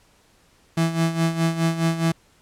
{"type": "tone with tremolo", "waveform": "35% pulse", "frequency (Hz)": 164.81, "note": "E3", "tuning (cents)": 0, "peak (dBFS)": -15, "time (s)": [0.77, 2.12], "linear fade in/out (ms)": 5, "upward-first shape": "sine", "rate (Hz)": 4.8, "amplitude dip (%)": 70, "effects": ["pink hiss -58 dBFS RMS until 2.41 s", "low-pass 11000 Hz 12 dB/octave"]}